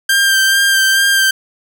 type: tone with vibrato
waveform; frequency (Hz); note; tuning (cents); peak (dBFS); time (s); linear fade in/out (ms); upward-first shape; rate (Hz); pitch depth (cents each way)
sawtooth; 1582; G6; +15; -6; 0.09-1.31; 5; sine; 2.3; 21
effects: none